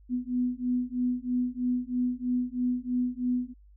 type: beating tone pair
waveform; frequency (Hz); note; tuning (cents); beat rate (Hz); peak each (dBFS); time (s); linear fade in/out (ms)
sine; 246.9 / 250; B3 / B3; 0 / +21; 3.1; -29; 0.09-3.54; 50
effects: added 50 Hz sine -52 dBFS peak until 3.76 s